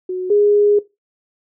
sine tone pair in turn, 367.7 / 412.7 Hz, F#4 / G#4, -11 / -11 cents, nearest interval major second, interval 200 cents, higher second, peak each -19 / -10 dBFS, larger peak second, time 0.09-0.3 / 0.3-0.79 s, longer second, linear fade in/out 5 ms, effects noise-tail reverb RT60 0.2 s tail -17 dB re dry

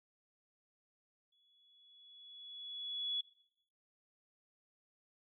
sine tone with exponential growth, 3390 Hz, G#7, 35 cents sharp, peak -33 dBFS, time 1.32-3.21 s, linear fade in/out 5 ms, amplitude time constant 410 ms, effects noise-tail reverb RT60 0.7 s tail -17 dB re dry

